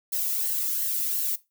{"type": "noise with flanger", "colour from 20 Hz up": "violet", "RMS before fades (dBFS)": -27, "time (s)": [0.12, 1.36], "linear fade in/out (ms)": 10, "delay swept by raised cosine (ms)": [0.81, 1.31], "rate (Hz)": 2.8, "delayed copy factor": -0.5, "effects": ["noise-tail reverb RT60 0.2 s tail -17 dB re dry"]}